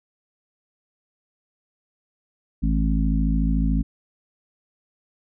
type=harmonic tone with a mistuned harmonic; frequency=53.8 Hz; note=A1; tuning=38 cents flat; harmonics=1 / 3 / 4 / 5; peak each=-20 / -25 / -26 / -27 dBFS; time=2.62-3.83 s; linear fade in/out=20 ms; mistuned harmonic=1; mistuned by=-17 cents; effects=none